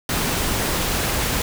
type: noise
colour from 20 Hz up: pink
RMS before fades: -22 dBFS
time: 0.09-1.42 s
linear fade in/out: 2 ms
effects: none